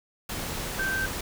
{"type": "tone in noise", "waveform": "sine", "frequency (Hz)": 1559, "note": "G6", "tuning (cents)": -10, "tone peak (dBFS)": -26, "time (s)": [0.79, 1.06], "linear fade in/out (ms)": 5, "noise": "pink", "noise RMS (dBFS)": -33, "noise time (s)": [0.29, 1.21], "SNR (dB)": 4, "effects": []}